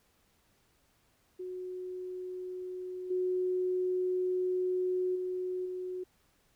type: tone with level steps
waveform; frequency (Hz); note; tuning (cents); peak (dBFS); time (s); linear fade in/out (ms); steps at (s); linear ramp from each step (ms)
sine; 366.5; F#4; -16; -37 / -28 / -32 / -35; 1.39-6.04; 10; 3.1 / 5.15 / 5.65; 10
effects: pink hiss -70 dBFS RMS until 6.55 s